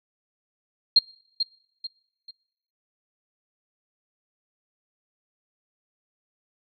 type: tone with echo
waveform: sine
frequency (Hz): 4214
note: C8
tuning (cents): +12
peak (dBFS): -11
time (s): 0.96-0.99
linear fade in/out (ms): 5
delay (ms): 440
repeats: 3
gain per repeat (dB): -9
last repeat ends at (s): 2.31
effects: noise-tail reverb RT60 0.8 s tail -24 dB re dry

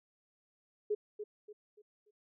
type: tone with echo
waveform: sine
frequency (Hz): 419.3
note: G#4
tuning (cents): +17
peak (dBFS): -29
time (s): 0.9-0.95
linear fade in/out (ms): 10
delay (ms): 290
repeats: 4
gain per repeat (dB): -9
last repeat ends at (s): 2.11
effects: none

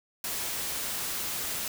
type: noise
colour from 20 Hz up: white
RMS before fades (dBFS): -33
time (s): 0.24-1.68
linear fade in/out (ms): 2
effects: none

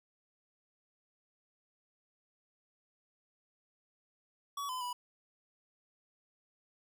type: tone with pitch steps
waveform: square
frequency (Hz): 1132 / 1015 / 982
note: C#6 / B5 / B5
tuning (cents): +36 / +47 / -10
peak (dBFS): -37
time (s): 4.57-4.93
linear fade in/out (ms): 5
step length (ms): 120
effects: none

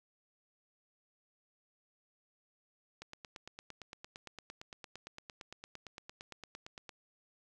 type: click train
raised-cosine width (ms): 0.2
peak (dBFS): -29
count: 35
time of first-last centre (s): 3.02-6.892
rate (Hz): 8.78
effects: none

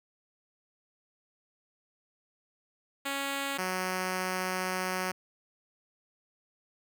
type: tone pair in turn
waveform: 5% pulse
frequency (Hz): 277.2 / 185.01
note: C#4 / F#3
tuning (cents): 0 / 0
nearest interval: perfect fifth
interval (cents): 700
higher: first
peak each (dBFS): -20 / -19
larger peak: second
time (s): 3.05-3.58 / 3.58-5.12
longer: second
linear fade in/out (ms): 10
effects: none

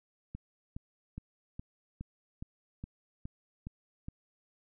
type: click train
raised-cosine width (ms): 5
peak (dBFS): -28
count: 10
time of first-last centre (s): 0.35-4.084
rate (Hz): 2.41
effects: none

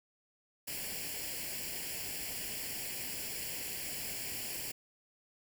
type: noise with comb filter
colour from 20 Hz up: white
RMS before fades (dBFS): -40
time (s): 0.67-4.72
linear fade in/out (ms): 10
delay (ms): 0.4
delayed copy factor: +0.75
effects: none

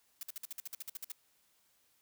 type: noise bursts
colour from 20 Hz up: blue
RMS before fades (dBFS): -42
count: 13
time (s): 0.21-1.119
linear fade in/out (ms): 2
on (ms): 21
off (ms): 53
effects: white hiss -72 dBFS RMS until 2.01 s

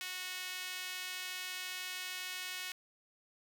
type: tone with high-pass filter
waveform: sawtooth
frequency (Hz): 367.3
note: F#4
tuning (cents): -13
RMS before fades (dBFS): -42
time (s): 0.01-2.72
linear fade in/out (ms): 0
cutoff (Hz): 2300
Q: 1.3
effects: none

